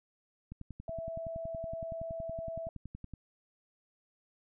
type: click train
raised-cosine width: 5 ms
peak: -31 dBFS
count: 29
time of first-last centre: 0.52-3.137 s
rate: 10.7 Hz
type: tone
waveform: sine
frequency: 659.3 Hz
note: E5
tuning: in tune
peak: -37 dBFS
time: 0.88-2.69 s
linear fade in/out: 2 ms
effects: none